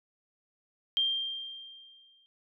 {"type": "tone with exponential decay", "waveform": "sine", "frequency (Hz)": 3181, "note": "G7", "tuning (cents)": 25, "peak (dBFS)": -23, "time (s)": [0.97, 2.26], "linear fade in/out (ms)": 0, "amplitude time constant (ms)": 280, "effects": []}